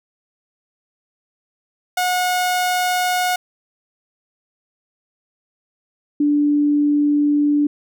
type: tone pair in turn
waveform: sawtooth / sine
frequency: 726 / 292.6 Hz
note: F#5 / D4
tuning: -33 / -6 cents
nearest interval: octave + major third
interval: 1573 cents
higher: first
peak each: -13 dBFS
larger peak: neither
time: 1.97-3.36 / 6.2-7.67 s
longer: second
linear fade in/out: 5 ms
effects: none